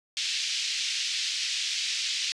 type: band-pass noise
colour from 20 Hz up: white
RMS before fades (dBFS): -30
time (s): 0.17-2.32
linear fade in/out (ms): 0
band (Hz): 2400 to 5500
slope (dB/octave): 24
effects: resampled to 22050 Hz